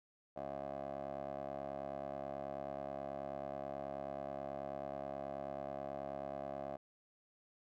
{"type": "tone with band-pass filter", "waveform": "15% pulse", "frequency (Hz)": 69.3, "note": "C#2", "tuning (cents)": 0, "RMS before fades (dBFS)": -44, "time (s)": [0.36, 6.77], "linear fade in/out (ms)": 10, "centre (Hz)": 620, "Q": 3.6, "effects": []}